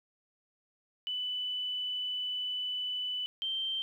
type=tone pair in turn; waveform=sine; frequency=2989 / 3135 Hz; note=F#7 / G7; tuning=+17 / -1 cents; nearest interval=minor second; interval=82 cents; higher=second; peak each=-32 / -31 dBFS; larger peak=second; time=1.07-3.26 / 3.42-3.82 s; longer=first; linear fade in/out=0 ms; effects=11-bit